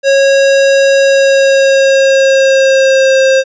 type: tone with pitch glide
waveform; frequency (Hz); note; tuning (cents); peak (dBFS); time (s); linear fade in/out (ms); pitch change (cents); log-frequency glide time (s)
square; 548 to 531.2; C#5 to C5; -20 to +26; -6; 0.03-3.44; 50; -54; 1.03-3.2
effects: resampled to 16000 Hz